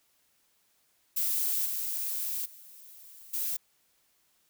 violet noise with level steps, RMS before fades -29 / -33 / -51 / -32 dBFS, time 1.16-3.57 s, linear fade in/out 10 ms, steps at 1.65 / 2.45 / 3.33 s, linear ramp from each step 10 ms, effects white hiss -70 dBFS RMS until 4.49 s

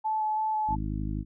sine tone with vibrato, 865 Hz, A5, 30 cents flat, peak -25 dBFS, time 0.04-0.76 s, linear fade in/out 20 ms, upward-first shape square, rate 3 Hz, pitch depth 10 cents each way
harmonic tone, 52 Hz, G#1, 3 cents sharp, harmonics 1 / 2 / 3 / 4 / 5 / 6, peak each -32 / -35 / -37 / -38 / -39 / -40 dBFS, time 0.67-1.25 s, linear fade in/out 50 ms
effects none

